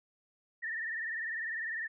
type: tone with vibrato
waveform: sine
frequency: 1819 Hz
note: A#6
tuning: 43 cents flat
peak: -34 dBFS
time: 0.62-1.88 s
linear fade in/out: 20 ms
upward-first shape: triangle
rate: 20 Hz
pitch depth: 99 cents each way
effects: none